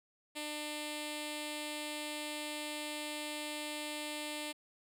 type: tone with notch filter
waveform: 5% pulse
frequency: 300 Hz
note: D4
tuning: 37 cents sharp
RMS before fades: -41 dBFS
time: 0.35-4.53 s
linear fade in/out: 20 ms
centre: 1400 Hz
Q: 1
effects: resampled to 32000 Hz